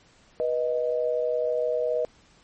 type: tone pair together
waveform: sine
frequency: 487.1 / 623.3 Hz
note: B4 / D#5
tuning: -24 / +3 cents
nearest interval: major third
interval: 427 cents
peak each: -25 / -26 dBFS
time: 0.4-2.05 s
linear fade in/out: 0 ms
effects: pink hiss -58 dBFS RMS until 2.43 s + MP3 32 kbps